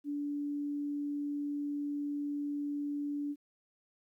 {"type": "tone", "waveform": "sine", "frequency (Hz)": 289.4, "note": "D4", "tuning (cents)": -25, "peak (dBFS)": -33, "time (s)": [0.04, 3.36], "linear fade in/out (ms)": 50, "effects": ["12-bit"]}